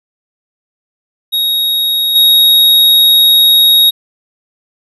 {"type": "tone with level steps", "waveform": "square", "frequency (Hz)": 3770, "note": "A#7", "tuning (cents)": 19, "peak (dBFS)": [-11, -5], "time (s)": [1.32, 3.91], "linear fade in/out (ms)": 20, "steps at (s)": 2.15, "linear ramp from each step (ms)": 10, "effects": ["resampled to 32000 Hz"]}